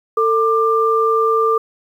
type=tone pair together; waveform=sine; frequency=447.6 / 1189 Hz; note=A4 / D6; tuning=+30 / +21 cents; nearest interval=octave + perfect fourth; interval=1691 cents; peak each=-15 dBFS; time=0.17-1.58 s; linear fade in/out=5 ms; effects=8-bit